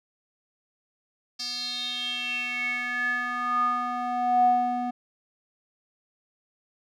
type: tone with band-pass filter sweep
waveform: square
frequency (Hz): 245.5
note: B3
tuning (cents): -10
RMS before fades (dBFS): -27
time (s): 1.39-4.91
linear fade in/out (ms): 10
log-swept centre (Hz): 4900 to 550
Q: 8
effects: none